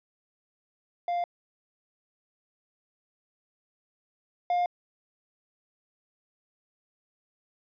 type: tone pair in turn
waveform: triangle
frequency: 698.5 / 707.8 Hz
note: F5 / F5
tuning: 0 / +23 cents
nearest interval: unison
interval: 23 cents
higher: second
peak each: -24 / -21 dBFS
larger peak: second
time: 1.08-1.24 / 4.5-4.66 s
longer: neither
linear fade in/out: 2 ms
effects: resampled to 11025 Hz